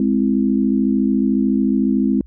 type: chord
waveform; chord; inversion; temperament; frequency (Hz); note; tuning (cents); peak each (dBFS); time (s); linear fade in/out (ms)
sine; Ab augmented; none; equal; 207.7 / 261.6 / 329.6; Ab3 / C4 / E4; 0 / 0 / 0; -17 / -17 / -22; 0-2.21; 2
effects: added 60 Hz sine -39 dBFS peak until 2.26 s